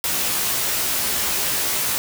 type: noise with comb filter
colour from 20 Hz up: white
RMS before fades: -22 dBFS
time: 0.04-1.98 s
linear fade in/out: 0 ms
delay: 16 ms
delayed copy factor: +1
effects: none